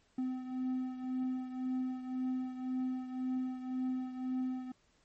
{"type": "beating tone pair", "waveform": "triangle", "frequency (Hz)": [256, 257.9], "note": ["C4", "C4"], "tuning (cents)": [-38, -25], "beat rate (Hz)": 1.9, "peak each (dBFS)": [-33, -39], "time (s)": [0.18, 4.72], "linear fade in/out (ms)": 5, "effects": ["pink hiss -71 dBFS RMS until 5.04 s", "MP3 32 kbps"]}